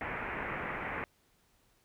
white low-pass noise, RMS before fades -38 dBFS, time 0.01-1.04 s, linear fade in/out 0 ms, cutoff 2300 Hz, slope 48 dB/octave, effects pink hiss -70 dBFS RMS until 1.84 s

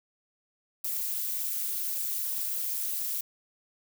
violet noise with amplitude modulation, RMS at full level -28 dBFS, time 0.84-3.21 s, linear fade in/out 5 ms, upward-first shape sine, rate 225 Hz, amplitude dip 85%, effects none

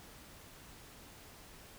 silence, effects pink hiss -55 dBFS RMS until 1.78 s

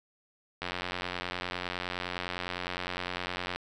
click train, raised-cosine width 0.3 ms, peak -17 dBFS, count 265, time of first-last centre 0.62-3.56 s, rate 89.8 Hz, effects none

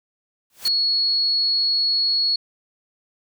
white noise with exponential growth, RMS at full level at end -27 dBFS, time 0.5-0.68 s, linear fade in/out 1 ms, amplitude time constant 37 ms
sine tone, 4351 Hz, C#8, 33 cents flat, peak -17 dBFS, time 0.65-2.36 s, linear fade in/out 5 ms
effects none

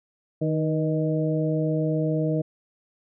harmonic tone with a mistuned harmonic, 155.8 Hz, D#3, 3 cents sharp, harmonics 1 / 2 / 3 / 4, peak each -24 / -27 / -29 / -30 dBFS, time 0.41-2.42 s, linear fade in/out 10 ms, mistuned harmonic 3, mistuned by +43 cents, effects none

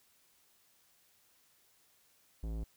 sine tone with tanh clipping, 55 Hz, A1, in tune, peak -38 dBFS, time 2.43-2.64 s, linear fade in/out 5 ms, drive 18 dB, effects white hiss -69 dBFS RMS until 2.76 s

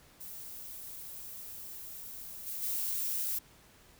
violet noise with level steps, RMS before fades -45 / -39 / -34 dBFS, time 0.2-3.39 s, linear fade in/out 10 ms, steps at 2.46 / 2.62 s, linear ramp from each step 10 ms, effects pink hiss -60 dBFS RMS until 3.99 s

